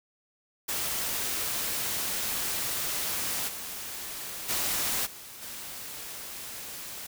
white noise with level steps, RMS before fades -31 / -38 / -29 / -45 / -40 dBFS, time 0.68-7.07 s, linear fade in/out 10 ms, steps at 3.47 / 4.48 / 5.05 / 5.41 s, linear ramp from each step 20 ms, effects none

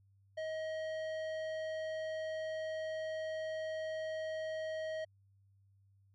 sine tone with tanh clipping, 632 Hz, D#5, 27 cents sharp, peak -39 dBFS, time 0.37-5.05 s, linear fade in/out 10 ms, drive 13 dB, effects added 98 Hz sine -65 dBFS peak until 6.14 s

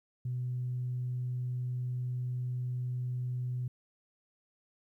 sine tone, 124.8 Hz, B2, 19 cents sharp, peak -31 dBFS, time 0.25-3.68 s, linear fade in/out 5 ms, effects tanh soft clip ceiling -27 dBFS + 12-bit

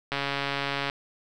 click train, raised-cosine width 0.3 ms, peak -12 dBFS, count 110, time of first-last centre 0.12-0.899 s, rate 140 Hz, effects none

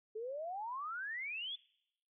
sine exponential sweep, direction up, 422 to 3520 Hz, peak -39 dBFS, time 0.15-1.56 s, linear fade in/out 10 ms, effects noise-tail reverb RT60 0.8 s tail -23 dB re dry

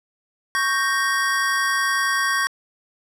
square chord, G diminished, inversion second, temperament equal, 1108.7 / 1568 / 1864.7 Hz, Db6 / G6 / Bb6, 0 / 0 / 0 cents, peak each -24 dBFS, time 0.55-2.47 s, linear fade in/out 0 ms, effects low-pass 11000 Hz 12 dB/octave + 8-bit

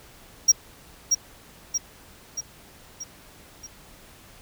triangle tone with echo, 5650 Hz, F8, 19 cents sharp, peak -10 dBFS, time 0.48-0.52 s, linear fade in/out 10 ms, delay 630 ms, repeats 5, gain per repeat -5 dB, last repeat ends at 3.67 s, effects pink hiss -50 dBFS RMS until 4.41 s

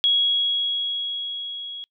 sine tone with level ramp, 3322 Hz, G#7, in tune, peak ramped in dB -15 to -32 dBFS, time 0.04-1.84 s, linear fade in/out 0 ms, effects noise-tail reverb RT60 0.1 s tail -26 dB re dry

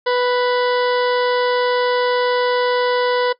harmonic tone, 493.9 Hz, B4, in tune, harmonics 1 / 2 / 3 / 4 / 6 / 7 / 8 / 9 / 10, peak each -16 / -22 / -26 / -28 / -32 / -33 / -34 / -35 / -36 dBFS, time 0.06-3.33 s, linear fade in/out 10 ms, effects noise-tail reverb RT60 0.1 s tail -19 dB re dry

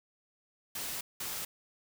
white noise bursts at uneven times, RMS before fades -38 dBFS, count 2, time 0.75-1.01 / 1.2-1.45 s, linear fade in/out 5 ms, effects none

